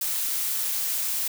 blue noise, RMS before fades -27 dBFS, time 0.01-1.28 s, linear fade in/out 5 ms, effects none

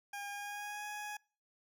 20% pulse tone with pitch glide, 809 to 835.1 Hz, G#5 to G#5, -46 to +9 cents, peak -36 dBFS, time 0.13-1.17 s, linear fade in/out 5 ms, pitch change +55 cents, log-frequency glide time 0.29-0.86 s, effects noise-tail reverb RT60 0.4 s tail -26 dB re dry

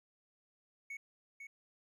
triangle tone with echo, 2218 Hz, C#7, in tune, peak -40 dBFS, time 0.9-0.97 s, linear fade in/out 5 ms, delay 500 ms, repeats 1, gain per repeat -5 dB, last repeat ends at 1.47 s, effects none

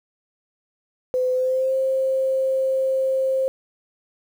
sine tone with pitch glide, 508 to 528.7 Hz, B4 to C5, +49 to +18 cents, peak -18 dBFS, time 1.14-3.48 s, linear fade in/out 0 ms, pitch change +69 cents, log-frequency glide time 1.33-1.74 s, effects 8-bit

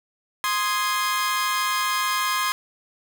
sawtooth chord, Ab major, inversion first, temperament equal, 1046.5 / 1244.5 / 1661.2 Hz, C6 / Eb6 / Ab6, 0 / 0 / 0 cents, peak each -20 / -24 / -25 dBFS, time 0.44-2.52 s, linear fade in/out 0 ms, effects none

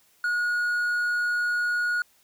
triangle tone, 1447 Hz, F#6, 39 cents flat, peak -21 dBFS, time 0.24-2.02 s, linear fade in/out 2 ms, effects white hiss -62 dBFS RMS until 2.23 s

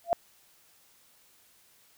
sine tone with exponential growth, 684 Hz, F5, 36 cents flat, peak -17 dBFS, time 0.04-0.13 s, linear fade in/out 0 ms, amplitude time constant 18 ms, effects white hiss -62 dBFS RMS until 1.97 s

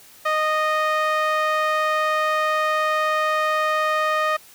sawtooth tone with band-pass filter, 619 Hz, D#5, 9 cents flat, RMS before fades -21 dBFS, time 0.25-4.37 s, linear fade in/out 10 ms, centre 1400 Hz, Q 1.5, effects white hiss -48 dBFS RMS until 4.54 s

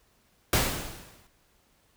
pink noise with exponential decay, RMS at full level -21 dBFS, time 0.53-1.27 s, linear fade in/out 2 ms, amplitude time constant 160 ms, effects pink hiss -66 dBFS RMS until 1.96 s

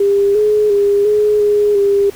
sine tone with pitch steps, 400.6 / 422.3 / 404.5 / 420.4 / 414.4 / 400.7 Hz, G4 / G#4 / G#4 / G#4 / G#4 / G4, +38 / +29 / -46 / +21 / -4 / +38 cents, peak -9 dBFS, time 0-2.1 s, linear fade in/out 5 ms, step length 350 ms, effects pink hiss -38 dBFS RMS until 2.15 s

